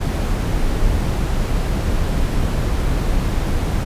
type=noise; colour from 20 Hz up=brown; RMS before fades=-18 dBFS; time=0-3.85 s; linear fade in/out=20 ms; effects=resampled to 32000 Hz